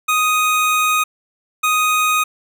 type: tone pair in turn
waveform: 25% pulse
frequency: 1247 / 1247 Hz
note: D#6 / D#6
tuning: +3 / +3 cents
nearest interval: unison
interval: 0 cents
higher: neither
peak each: -10 dBFS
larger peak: neither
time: 0.08-1.04 / 1.63-2.24 s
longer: first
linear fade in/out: 10 ms
effects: none